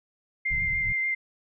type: tone with vibrato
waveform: sine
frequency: 2093 Hz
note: C7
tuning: in tune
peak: -24 dBFS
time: 0.45-1.15 s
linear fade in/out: 10 ms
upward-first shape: square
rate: 6.8 Hz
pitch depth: 11 cents each way
type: low-pass noise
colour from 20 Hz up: pink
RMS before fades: -35 dBFS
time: 0.5-0.93 s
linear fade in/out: 10 ms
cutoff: 180 Hz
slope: 96 dB/octave
effects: none